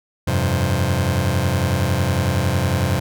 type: chord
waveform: sawtooth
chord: F suspended second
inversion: none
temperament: just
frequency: 87.31 / 98.22 / 130.96 Hz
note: F2 / G2 / C3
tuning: 0 / +4 / +2 cents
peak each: -17 dBFS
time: 0.27-3 s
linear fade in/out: 10 ms
effects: none